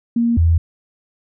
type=tone pair in turn; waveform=sine; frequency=234.2 / 83.03 Hz; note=A#3 / E2; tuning=+8 / +13 cents; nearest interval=octave + tritone; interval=1795 cents; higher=first; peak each=-13 / -10 dBFS; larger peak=second; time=0.16-0.37 / 0.37-0.58 s; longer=neither; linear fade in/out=5 ms; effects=none